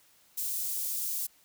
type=high-pass noise; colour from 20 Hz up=white; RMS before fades=-33 dBFS; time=0.37-1.27 s; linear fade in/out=10 ms; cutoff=7700 Hz; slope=12 dB/octave; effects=white hiss -63 dBFS RMS until 1.44 s